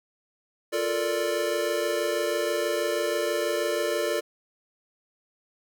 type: chord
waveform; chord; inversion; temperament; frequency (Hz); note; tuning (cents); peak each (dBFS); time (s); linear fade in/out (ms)
square; Bb major seventh; second; equal; 349.2 / 440 / 466.2 / 587.3; F4 / A4 / Bb4 / D5; 0 / 0 / 0 / 0; -32 / -31 / -33 / -29; 0.72-4.21; 20
effects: none